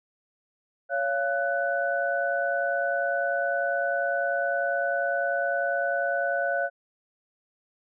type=tone cluster; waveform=sine; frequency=559 / 689 / 1492 Hz; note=C#5 / F5 / F#6; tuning=+14 / -24 / +14 cents; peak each=-28 dBFS; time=0.89-6.7 s; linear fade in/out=50 ms; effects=none